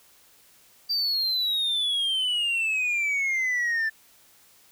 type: exponential sweep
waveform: sine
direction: down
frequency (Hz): 4699 to 1760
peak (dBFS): -20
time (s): 0.89-3.9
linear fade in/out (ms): 20
effects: tanh soft clip ceiling -22 dBFS + white hiss -57 dBFS RMS until 4.71 s